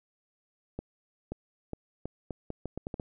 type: accelerating click train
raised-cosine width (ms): 2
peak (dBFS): -22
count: 11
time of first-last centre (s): 0.79-2.998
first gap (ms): 530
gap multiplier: 0.78
effects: none